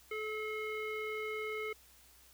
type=tone with low-pass filter; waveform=square; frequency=431.3 Hz; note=A4; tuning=35 cents flat; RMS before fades=-39 dBFS; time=0.11-1.73 s; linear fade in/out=5 ms; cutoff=2300 Hz; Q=4.2; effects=added 62 Hz sine -67 dBFS peak until 2.33 s + white hiss -62 dBFS RMS until 2.33 s